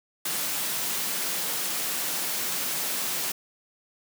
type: high-pass noise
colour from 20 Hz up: white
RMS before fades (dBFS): -29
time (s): 0.25-3.32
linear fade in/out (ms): 5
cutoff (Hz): 130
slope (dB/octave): 96
effects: none